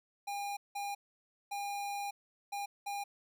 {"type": "tone bursts at uneven times", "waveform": "square", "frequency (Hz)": 808, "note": "G#5", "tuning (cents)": -48, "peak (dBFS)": -37, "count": 5, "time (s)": [[0.27, 0.57], [0.75, 0.95], [1.51, 2.11], [2.52, 2.66], [2.86, 3.04]], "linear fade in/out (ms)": 10, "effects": []}